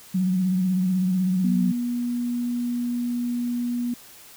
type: tone with vibrato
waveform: sine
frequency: 185 Hz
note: F#3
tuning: in tune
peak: -19 dBFS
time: 0.14-1.72 s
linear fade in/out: 10 ms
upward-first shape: sine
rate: 16 Hz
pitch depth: 47 cents each way
type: tone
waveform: sine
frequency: 241.7 Hz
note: B3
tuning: 37 cents flat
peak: -23 dBFS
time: 1.44-3.94 s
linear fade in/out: 5 ms
effects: white hiss -47 dBFS RMS until 4.36 s